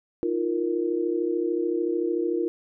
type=chord; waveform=sine; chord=Eb suspended second; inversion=none; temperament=equal with one note detuned; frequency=315.7 / 349.2 / 466.2 Hz; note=Eb4 / F4 / Bb4; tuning=+25 / 0 / 0 cents; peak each=-29 / -25 / -29 dBFS; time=0.23-2.48 s; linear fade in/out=0 ms; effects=none